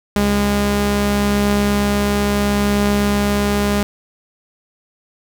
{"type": "tone pair together", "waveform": "sawtooth", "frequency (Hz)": [68.38, 204.4], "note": ["C#2", "G#3"], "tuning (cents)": [-23, -27], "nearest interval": "octave + perfect fifth", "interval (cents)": 1896, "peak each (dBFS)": [-18, -11], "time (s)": [0.16, 3.83], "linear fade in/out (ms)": 0, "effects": []}